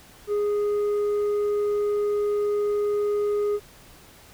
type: tone with tanh clipping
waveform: sine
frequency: 413.6 Hz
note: G#4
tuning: 7 cents flat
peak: -22 dBFS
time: 0.27-3.6 s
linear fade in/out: 50 ms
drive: 4 dB
effects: pink hiss -50 dBFS RMS until 4.33 s